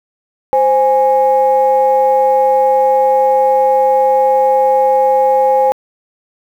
sine tone pair together, 523.3 / 827.1 Hz, C5 / G#5, 0 / -7 cents, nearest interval minor sixth, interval 793 cents, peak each -10 dBFS, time 0.53-5.72 s, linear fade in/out 0 ms, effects tanh soft clip ceiling -1 dBFS + 7-bit

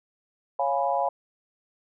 sine chord, C# dominant seventh, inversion none, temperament equal, 554.4 / 698.5 / 830.6 / 987.8 Hz, C#5 / E#5 / G#5 / B5, 0 / 0 / 0 / 0 cents, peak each -28 / -27 / -27 / -30 dBFS, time 0.59-1.09 s, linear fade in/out 5 ms, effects none

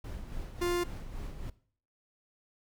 brown noise with tremolo, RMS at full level -38 dBFS, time 0.04-1.5 s, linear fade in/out 5 ms, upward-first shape sine, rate 3.6 Hz, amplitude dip 50%
45% pulse tone, 351 Hz, F4, 9 cents sharp, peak -28 dBFS, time 0.61-0.84 s, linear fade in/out 10 ms
effects noise-tail reverb RT60 0.5 s tail -19 dB re dry

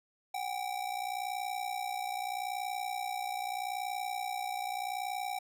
square ring-modulated tone, 771 Hz, G5, 29 cents flat, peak -32 dBFS, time 0.34-5.39 s, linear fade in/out 5 ms, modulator 30.4 Hz, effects 12-bit

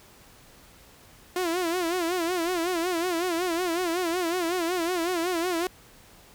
sawtooth tone with vibrato, 348 Hz, F4, 6 cents flat, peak -21 dBFS, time 1.36-5.67 s, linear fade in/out 2 ms, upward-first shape sine, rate 5.4 Hz, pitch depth 110 cents each way, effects pink hiss -53 dBFS RMS until 6.34 s

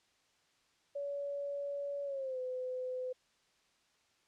sine tone with pitch glide, 567 to 508.1 Hz, C#5 to B4, +39 to +49 cents, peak -36 dBFS, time 0.95-3.13 s, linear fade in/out 10 ms, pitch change -190 cents, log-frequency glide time 2.04-2.39 s, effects white hiss -72 dBFS RMS until 4.27 s + low-pass 6000 Hz 12 dB/octave

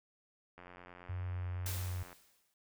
click train, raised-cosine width 0.5 ms, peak -37 dBFS, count 139, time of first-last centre 0.58-2.129 s, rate 89.1 Hz
sine tone with vibrato, 91.1 Hz, F#2, 26 cents flat, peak -36 dBFS, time 1.09-2.03 s, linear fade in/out 5 ms, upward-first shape sine, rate 1.8 Hz, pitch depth 13 cents each way
white noise with exponential decay, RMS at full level -40 dBFS, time 1.66-2.54 s, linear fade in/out 2 ms, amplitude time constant 190 ms
effects none

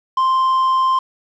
triangle tone with quantisation, 1046.5 Hz, C6, in tune, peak -11 dBFS, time 0.17-0.99 s, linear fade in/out 5 ms, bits 6, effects low-pass 5000 Hz 12 dB/octave

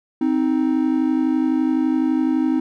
triangle tone pair together, 261.6 / 313.5 Hz, C4 / D#4, 0 / +13 cents, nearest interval minor third, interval 313 cents, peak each -17 dBFS, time 0.21-2.6 s, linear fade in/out 5 ms, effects none

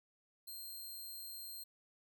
5% pulse tone, 4186 Hz, C8, in tune, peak -39 dBFS, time 0.47-1.64 s, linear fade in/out 10 ms, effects none

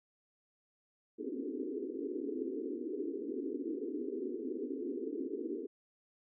pink band-pass noise, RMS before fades -39 dBFS, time 1.18-5.67 s, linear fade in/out 20 ms, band 250 to 450 Hz, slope 96 dB/octave, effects none

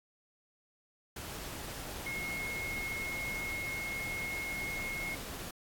sine tone in noise, 2162 Hz, C#7, 44 cents flat, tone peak -36 dBFS, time 2.06-5.15 s, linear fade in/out 5 ms, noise pink, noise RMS -43 dBFS, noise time 1.16-5.51 s, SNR +4 dB, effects AAC 64 kbps

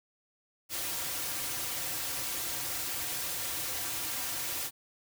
white noise with comb filter, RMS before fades -35 dBFS, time 0.69-4.71 s, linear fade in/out 50 ms, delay 4.7 ms, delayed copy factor -0.9, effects none

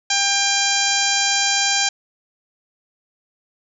harmonic tone, 797 Hz, G5, 28 cents sharp, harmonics 1 / 2 / 3 / 4 / 5 / 6 / 7 / 8 / 9, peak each -25 / -25 / -25 / -25 / -25 / -25 / -25 / -25 / -25 dBFS, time 0.1-1.89 s, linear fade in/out 5 ms, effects none

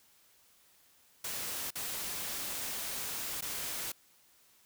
white noise with dropouts, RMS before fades -38 dBFS, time 1.24-3.92 s, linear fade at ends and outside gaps 5 ms, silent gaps 1.706-1.754 / 3.41-3.422 s, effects white hiss -65 dBFS RMS until 4.65 s

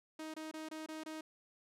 sawtooth tone bursts, 313.8 Hz, D#4, 15 cents sharp, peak -39 dBFS, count 6, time 0.19-1.21 s, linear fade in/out 5 ms, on 150 ms, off 24 ms, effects low-pass 11000 Hz 12 dB/octave

